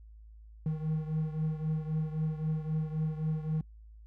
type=beating tone pair; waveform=triangle; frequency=155.56 / 159.36 Hz; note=D#3 / D#3; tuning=0 / +42 cents; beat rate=3.8 Hz; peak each=-29 / -34 dBFS; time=0.66-3.61 s; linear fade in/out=2 ms; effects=noise-tail reverb RT60 0.1 s tail -24 dB re dry + added 54 Hz sine -49 dBFS peak until 4.06 s